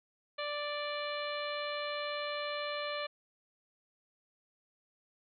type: harmonic tone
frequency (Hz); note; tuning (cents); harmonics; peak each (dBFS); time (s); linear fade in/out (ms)
587.3; D5; 0; 1 / 2 / 3 / 4 / 5 / 6 / 7; -38 / -41 / -44 / -44 / -46 / -47 / -46; 0.38-3.07; 10
effects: none

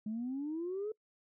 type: exponential sweep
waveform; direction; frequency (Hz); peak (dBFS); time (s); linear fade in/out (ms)
sine; up; 209.6 to 440; -34; 0.06-0.92; 5
effects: noise-tail reverb RT60 0.1 s tail -25 dB re dry + tanh soft clip ceiling -31 dBFS

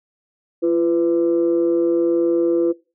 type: tone pair together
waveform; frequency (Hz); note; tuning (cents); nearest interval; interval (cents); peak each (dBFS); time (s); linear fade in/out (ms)
sine; 341 / 500; F4 / B4; -41 / +21; perfect fifth; 662; -15 / -19; 0.62-2.73; 20
effects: noise-tail reverb RT60 0.3 s tail -21 dB re dry + tanh soft clip ceiling -9 dBFS

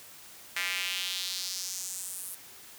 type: tone with high-pass filter sweep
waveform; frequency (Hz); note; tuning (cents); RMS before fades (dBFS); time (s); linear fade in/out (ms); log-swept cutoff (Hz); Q
square; 92.5; F#2; 0; -35; 0.56-2.35; 5; 2000 to 11000; 2.4
effects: white hiss -50 dBFS RMS until 2.78 s + high-pass 60 Hz 12 dB/octave

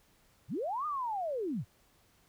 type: linear two-way sweep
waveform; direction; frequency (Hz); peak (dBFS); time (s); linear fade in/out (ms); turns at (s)
sine; up then down; 82.41 to 1244.5 to 82.41; -32; 0.48-1.65; 50; 0.86
effects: pink hiss -67 dBFS RMS until 2.28 s

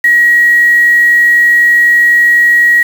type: tone with quantisation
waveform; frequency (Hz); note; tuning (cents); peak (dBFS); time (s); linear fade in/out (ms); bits
sine; 1904; A#6; +36; -4; 0.04-2.83; 5; 4
effects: none

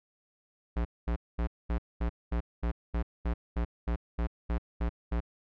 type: tone bursts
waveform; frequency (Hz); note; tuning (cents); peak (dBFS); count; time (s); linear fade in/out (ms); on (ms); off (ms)
square; 58.27; A#1; 0; -28; 15; 0.76-5.205; 10; 91; 220
effects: low-pass 2000 Hz 12 dB/octave

